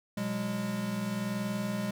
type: tone cluster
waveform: square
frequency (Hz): 122.7 / 183.4 / 204.3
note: B2 / F#3 / G#3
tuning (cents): -11 / -15 / -28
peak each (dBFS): -40 / -39 / -33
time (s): 0.17-1.91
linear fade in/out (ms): 5
effects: none